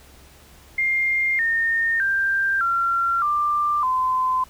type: tone with pitch steps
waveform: sine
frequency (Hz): 2113 / 1828.9 / 1583 / 1370.1 / 1185.9 / 1026.4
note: C7 / A#6 / G6 / F6 / D6 / C6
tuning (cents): +16 / -34 / +17 / -34 / +16 / -34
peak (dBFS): -18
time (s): 0.78-4.44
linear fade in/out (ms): 5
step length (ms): 610
effects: added 67 Hz sine -51 dBFS peak until 4.49 s + pink hiss -50 dBFS RMS until 4.49 s